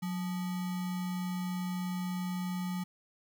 sine tone with sample-and-hold, 181.6 Hz, F#3, 32 cents flat, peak -32 dBFS, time 0.02-2.84 s, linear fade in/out 10 ms, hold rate 1050 Hz, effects none

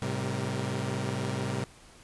sawtooth tone cluster, 107 / 131.3 / 193.9 / 468.7 Hz, A2 / C3 / G3 / A#4, -48 / +6 / -19 / +9 cents, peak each -31 / -29 / -32 / -37 dBFS, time 0.02-1.64 s, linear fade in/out 0 ms, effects pink hiss -54 dBFS RMS until 2.03 s + resampled to 24000 Hz

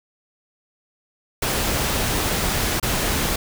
pink noise with dropouts, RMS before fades -22 dBFS, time 1.42-3.36 s, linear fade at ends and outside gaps 5 ms, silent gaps 2.799-2.827 s, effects none

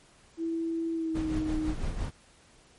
sine tone with pitch glide, 329.6 to 311.1 Hz, E4 to D#4, 0 to 0 cents, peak -28 dBFS, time 0.37-1.75 s, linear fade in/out 50 ms, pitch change -100 cents, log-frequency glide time 0.93-1.35 s
brown noise with tremolo, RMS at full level -31 dBFS, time 1.14-2.11 s, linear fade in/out 20 ms, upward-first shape sine, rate 5.9 Hz, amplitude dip 50%
effects pink hiss -59 dBFS RMS until 2.78 s + MP3 48 kbps

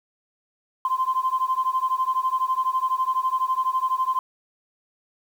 sine beating tone pair, 1033 / 1045 Hz, C6 / C6, -22 / -2 cents, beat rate 12 Hz, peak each -23 dBFS, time 0.85-4.19 s, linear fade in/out 2 ms, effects tanh soft clip ceiling -13 dBFS + 8-bit

